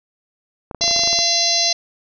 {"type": "clicks", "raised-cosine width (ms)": 1, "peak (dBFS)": -16, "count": 12, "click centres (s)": [0.712, 0.747, 0.81, 0.84, 0.879, 0.911, 0.963, 0.993, 1.036, 1.075, 1.13, 1.189]}
{"type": "harmonic tone", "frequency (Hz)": 683, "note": "F5", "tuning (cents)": -39, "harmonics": [1, 3, 4, 5, 6, 7, 8, 9], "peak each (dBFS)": [-25, -30, -29, -29, -19, -22, -23, -21], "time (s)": [0.81, 1.73], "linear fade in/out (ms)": 5}
{"effects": []}